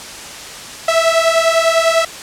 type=beating tone pair; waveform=sawtooth; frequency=653 / 663 Hz; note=E5 / E5; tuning=-17 / +10 cents; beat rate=10 Hz; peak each=-10 dBFS; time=0.88-2.05 s; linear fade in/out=5 ms; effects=white hiss -30 dBFS RMS until 2.22 s + low-pass 8000 Hz 12 dB/octave